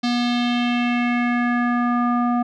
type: tone with low-pass filter sweep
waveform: square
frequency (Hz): 241.7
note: B3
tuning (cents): -37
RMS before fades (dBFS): -20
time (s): 0.03-2.43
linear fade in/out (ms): 10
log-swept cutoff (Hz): 4500 to 980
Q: 3.1
effects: none